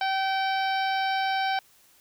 harmonic tone, 771 Hz, G5, 29 cents flat, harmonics 1 / 2 / 3 / 4 / 5 / 6 / 7, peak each -25 / -31 / -35 / -37 / -39 / -41 / -42 dBFS, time 0.01-1.59 s, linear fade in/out 2 ms, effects white hiss -59 dBFS RMS until 2 s

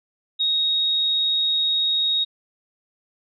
sine tone, 3759 Hz, A#7, 14 cents sharp, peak -18 dBFS, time 0.39-2.25 s, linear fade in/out 20 ms, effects none

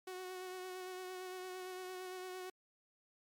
sawtooth tone with vibrato, 369.1 Hz, F#4, 4 cents flat, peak -40 dBFS, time 0.07-2.5 s, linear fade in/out 5 ms, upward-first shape sine, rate 8.8 Hz, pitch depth 21 cents each way, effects MP3 96 kbps

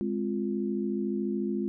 sine chord, F minor, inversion first, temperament equal, 207.7 / 261.6 / 349.2 Hz, Ab3 / C4 / F4, 0 / 0 / 0 cents, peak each -30 / -34 / -32 dBFS, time 0.01-1.68 s, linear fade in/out 0 ms, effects none

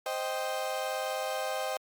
35% pulse chord, C minor, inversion none, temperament equal, 523.3 / 622.3 / 784 Hz, C5 / Eb5 / G5, 0 / 0 / 0 cents, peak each -34 dBFS, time 0.06-1.77 s, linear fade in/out 2 ms, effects Opus 48 kbps

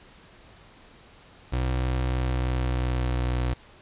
30% pulse tone with pitch glide, 63.4 to 61.84 Hz, B1 to B1, +46 to +3 cents, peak -21 dBFS, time 1.52-3.54 s, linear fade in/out 10 ms, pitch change -43 cents, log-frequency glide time 2.09-3.3 s, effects pink hiss -52 dBFS RMS until 3.81 s + resampled to 8000 Hz

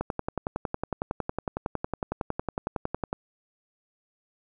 click train, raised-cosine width 1 ms, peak -14 dBFS, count 35, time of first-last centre 0.01-3.129 s, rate 10.9 Hz, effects none

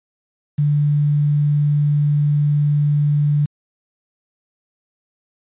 sine tone with quantisation, 146.83 Hz, D3, in tune, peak -13 dBFS, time 0.58-3.46 s, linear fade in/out 10 ms, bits 7, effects resampled to 8000 Hz

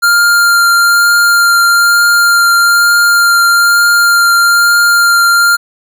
square tone with vibrato, 1396.9 Hz, F6, in tune, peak -6 dBFS, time 0.02-5.57 s, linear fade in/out 20 ms, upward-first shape triangle, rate 1.1 Hz, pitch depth 10 cents each way, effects none

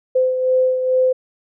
sine beating tone pair, 513 / 515.3 Hz, C5 / C5, -34 / -27 cents, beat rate 2.3 Hz, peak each -14 / -23 dBFS, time 0.15-1.13 s, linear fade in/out 10 ms, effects none

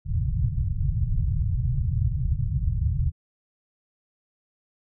white low-pass noise, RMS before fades -24 dBFS, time 0.05-3.12 s, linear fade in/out 50 ms, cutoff 140 Hz, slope 48 dB/octave, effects none

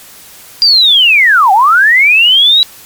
sine linear two-way sweep, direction down then up, 4823 to 740 to 3945 Hz, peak -3 dBFS, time 0.62-2.63 s, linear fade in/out 0 ms, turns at 1.52 s, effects white hiss -35 dBFS RMS until 2.85 s + MP3 96 kbps

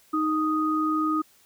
sine tone pair together, 311.1 / 1244.5 Hz, D#4 / D#6, 0 / 0 cents, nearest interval 2 octaves, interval 2400 cents, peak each -24 / -25 dBFS, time 0.13-1.22 s, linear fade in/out 10 ms, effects white hiss -59 dBFS RMS until 1.45 s

